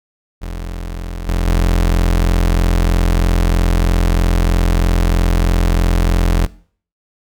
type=tone with level steps; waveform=35% pulse; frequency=43.12 Hz; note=F1; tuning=21 cents flat; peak=-21 / -12 / -9 dBFS; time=0.41-6.47 s; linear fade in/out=20 ms; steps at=1.28 / 1.47 s; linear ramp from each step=2 ms; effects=noise-tail reverb RT60 0.5 s tail -20 dB re dry